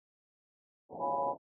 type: low-pass noise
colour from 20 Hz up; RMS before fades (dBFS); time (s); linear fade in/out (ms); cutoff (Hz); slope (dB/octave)
white; -42; 0.89-1.38; 50; 890; 96
type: chord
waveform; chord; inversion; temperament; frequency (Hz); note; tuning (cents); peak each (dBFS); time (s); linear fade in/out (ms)
sine; C# dominant seventh; none; equal; 554.4 / 698.5 / 830.6 / 987.8; C#5 / E#5 / G#5 / B5; 0 / 0 / 0 / 0; -36 / -39 / -35 / -34; 0.99-1.35; 50
effects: high-pass 200 Hz 12 dB/octave